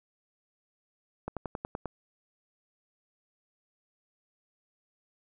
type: slowing click train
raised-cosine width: 1 ms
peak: -20 dBFS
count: 7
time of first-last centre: 1.28-1.857 s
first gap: 87 ms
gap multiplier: 1.04
effects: none